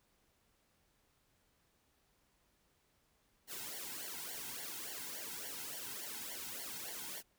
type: noise with flanger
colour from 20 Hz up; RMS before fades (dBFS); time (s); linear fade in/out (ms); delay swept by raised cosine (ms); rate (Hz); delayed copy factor
white; -45; 3.47-7.23; 50; 0.78 to 1.75; 3.5; -0.95
effects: pink hiss -75 dBFS RMS until 7.38 s